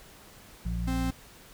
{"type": "harmonic tone", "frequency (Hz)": 57.9, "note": "A#1", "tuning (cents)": -11, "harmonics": [1, 2, 3], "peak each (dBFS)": [-30, -37, -34], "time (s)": [0.65, 1.11], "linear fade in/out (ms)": 10}
{"type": "tone", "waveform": "45% pulse", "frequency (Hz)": 261.6, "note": "C4", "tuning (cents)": 0, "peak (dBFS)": -30, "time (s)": [0.87, 1.11], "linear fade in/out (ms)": 10}
{"effects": ["pink hiss -52 dBFS RMS until 1.53 s"]}